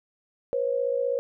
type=tone pair together; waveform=sine; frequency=487.5 / 543.3 Hz; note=B4 / C#5; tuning=-23 / -35 cents; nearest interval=major second; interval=188 cents; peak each=-26 / -26 dBFS; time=0.53-1.19 s; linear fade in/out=0 ms; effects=none